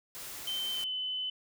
white noise, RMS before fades -43 dBFS, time 0.15-0.84 s, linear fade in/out 0 ms
sine tone with pitch glide, 3096 to 3024 Hz, G7 to F#7, -22 to +37 cents, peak -32 dBFS, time 0.47-1.3 s, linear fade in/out 5 ms, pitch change -41 cents, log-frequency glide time 0.7-0.91 s
effects none

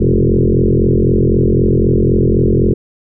sine tone with frequency modulation, 128.7 Hz, C3, 28 cents flat, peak -8 dBFS, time 0-2.74 s, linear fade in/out 10 ms, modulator 43.9 Hz, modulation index 6.9, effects none

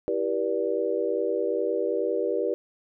sine chord, E minor seventh, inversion none, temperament equal with one note detuned, 329.6 / 392 / 481.8 / 587.3 Hz, E4 / G4 / B4 / D5, 0 / 0 / -43 / 0 cents, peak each -32 / -28 / -27 / -31 dBFS, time 0.08-2.54 s, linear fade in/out 0 ms, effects none

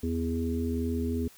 harmonic tone with a mistuned harmonic, 82.5 Hz, E2, 2 cents sharp, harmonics 1 / 3 / 4 / 5, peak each -31 / -30 / -40 / -35 dBFS, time 0.03-1.28 s, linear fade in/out 5 ms, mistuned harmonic 1, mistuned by -28 cents, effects white hiss -55 dBFS RMS until 1.37 s

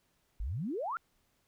sine exponential sweep, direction up, 44.49 to 1446 Hz, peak -33 dBFS, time 0.4-0.97 s, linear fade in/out 0 ms, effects pink hiss -74 dBFS RMS until 1.47 s

